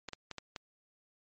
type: clicks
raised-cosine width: 0.2 ms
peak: -23 dBFS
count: 5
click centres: 0.087 / 0.133 / 0.313 / 0.383 / 0.562 s
effects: MP3 32 kbps